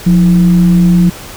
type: tone with frequency modulation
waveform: sine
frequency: 176.8 Hz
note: F3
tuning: 22 cents sharp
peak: -4 dBFS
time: 0.06-1.1 s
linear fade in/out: 10 ms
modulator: 148 Hz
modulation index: 0.34
effects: pink hiss -29 dBFS RMS until 1.36 s